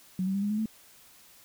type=tone with pitch steps; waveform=sine; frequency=185.6 / 191.92 / 198.46 / 205.2 / 212.2 / 219.4 Hz; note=F#3 / G3 / G3 / G#3 / G#3 / A3; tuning=+6 / -36 / +22 / -21 / +38 / -5 cents; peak=-26 dBFS; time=0.19-0.658 s; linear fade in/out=2 ms; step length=78 ms; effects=white hiss -56 dBFS RMS until 1.44 s